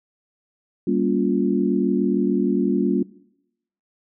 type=chord; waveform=sine; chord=G half-diminished seventh; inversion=none; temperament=just; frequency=196 / 235.2 / 282.2 / 352.8 Hz; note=G3 / Bb3 / Db4 / F4; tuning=0 / +16 / +31 / +18 cents; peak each=-23 dBFS; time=0.87-3.03 s; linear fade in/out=5 ms; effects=noise-tail reverb RT60 0.8 s tail -20 dB re dry